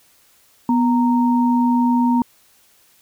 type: tone pair together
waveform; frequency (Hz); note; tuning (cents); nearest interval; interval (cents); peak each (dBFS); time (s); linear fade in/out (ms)
sine; 245.2 / 927.7; B3 / A#5; -12 / -9; octave + major seventh; 2303; -14 / -20; 0.69-2.22; 2
effects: white hiss -55 dBFS RMS until 3.01 s